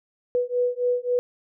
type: beating tone pair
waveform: sine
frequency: 490 / 493.7 Hz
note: B4 / B4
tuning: -14 / -1 cents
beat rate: 3.7 Hz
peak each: -24 dBFS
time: 0.35-1.19 s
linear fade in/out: 0 ms
effects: none